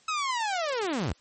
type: linear sweep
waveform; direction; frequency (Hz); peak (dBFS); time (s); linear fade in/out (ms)
sawtooth; down; 1300 to 55; -23; 0.08-1.13; 5
effects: white hiss -61 dBFS RMS until 1.2 s + MP3 32 kbps